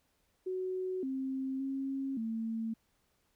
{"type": "tone with pitch steps", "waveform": "sine", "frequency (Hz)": [371.6, 265.2, 270.2, 224.8], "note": ["F#4", "C4", "C#4", "A3"], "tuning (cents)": [7, 23, -44, 37], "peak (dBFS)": -33, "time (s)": [0.46, 2.74], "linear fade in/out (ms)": 10, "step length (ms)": 570, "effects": ["pink hiss -75 dBFS RMS until 3.35 s"]}